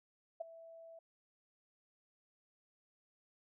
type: tone with ADSR envelope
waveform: sine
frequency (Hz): 659.3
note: E5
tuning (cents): 0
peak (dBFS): -35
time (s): 0.4-0.99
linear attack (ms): 11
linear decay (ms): 12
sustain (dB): -17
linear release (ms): 4
effects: none